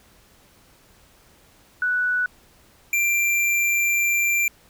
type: tone pair in turn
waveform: sine / square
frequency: 1480 / 2366 Hz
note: F#6 / D7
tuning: 0 / +12 cents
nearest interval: minor sixth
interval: 812 cents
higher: second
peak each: -19 dBFS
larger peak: neither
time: 1.82-2.26 / 2.93-4.48 s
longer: second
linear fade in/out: 2 ms
effects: pink hiss -55 dBFS RMS until 4.69 s